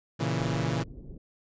sawtooth chord, A# diminished, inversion none, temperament equal, 116.54 / 138.59 / 164.81 Hz, A#2 / C#3 / E3, 0 / 0 / 0 cents, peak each -27 dBFS, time 0.19-0.84 s, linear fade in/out 20 ms
pink low-pass noise, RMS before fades -44 dBFS, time 0.39-1.18 s, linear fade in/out 5 ms, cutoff 390 Hz, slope 24 dB/octave
effects resampled to 16000 Hz

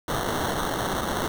white noise with sample-and-hold, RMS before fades -27 dBFS, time 0.08-1.28 s, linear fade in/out 2 ms, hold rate 2450 Hz, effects none

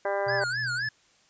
harmonic tone, 199.1 Hz, G3, 27 cents sharp, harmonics 2 / 3 / 4 / 5 / 6 / 7 / 8 / 9 / 10, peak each -33 / -28 / -33 / -36 / -41 / -45 / -36 / -47 / -42 dBFS, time 0.05-0.44 s, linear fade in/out 2 ms
sine tone with tremolo, 124.4 Hz, B2, 13 cents sharp, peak -35 dBFS, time 0.26-0.89 s, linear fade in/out 10 ms, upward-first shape triangle, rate 3.2 Hz, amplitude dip 60%
square tone with vibrato, 1568 Hz, G6, in tune, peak -28 dBFS, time 0.28-0.89 s, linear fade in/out 5 ms, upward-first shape sine, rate 3.9 Hz, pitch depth 180 cents each way
effects white hiss -62 dBFS RMS until 1.29 s + resampled to 16000 Hz

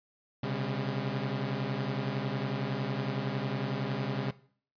sawtooth tone cluster, 127.5 / 138.4 / 201.7 Hz, C3 / C#3 / G3, -44 / -2 / +50 cents, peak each -32 / -30 / -33 dBFS, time 0.43-4.31 s, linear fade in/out 5 ms, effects noise-tail reverb RT60 0.5 s tail -18 dB re dry + resampled to 11025 Hz

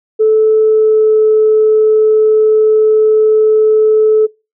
sine tone with pitch glide, 435.9 to 433.1 Hz, A4 to A4, -16 to -27 cents, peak -5 dBFS, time 0.19-4.27 s, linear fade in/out 20 ms, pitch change -11 cents, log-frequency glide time 0.59-1.19 s, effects noise-tail reverb RT60 0.3 s tail -26 dB re dry + tanh soft clip ceiling -1 dBFS

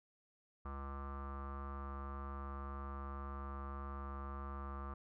square tone with low-pass filter, 69.3 Hz, C#2, in tune, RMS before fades -45 dBFS, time 0.65-4.94 s, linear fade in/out 5 ms, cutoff 1200 Hz, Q 8.4, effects none

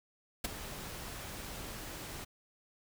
pink noise with ADSR envelope, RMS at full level -30 dBFS, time 0.44-2.25 s, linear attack 8 ms, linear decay 16 ms, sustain -14 dB, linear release 15 ms, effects none

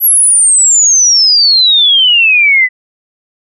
sine exponential sweep, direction down, 11840 to 1979 Hz, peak -4 dBFS, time 0-2.69 s, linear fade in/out 50 ms, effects none

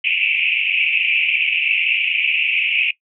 pink band-pass noise, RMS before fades -18 dBFS, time 0.04-2.91 s, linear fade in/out 5 ms, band 2300 to 2800 Hz, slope 96 dB/octave, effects noise-tail reverb RT60 0.1 s tail -18 dB re dry

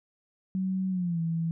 sine tone with pitch glide, 188.4 to 164.96 Hz, F#3 to E3, +32 to +2 cents, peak -26 dBFS, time 0.55-1.51 s, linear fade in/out 0 ms, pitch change -230 cents, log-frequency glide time 0.9-1.2 s, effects none

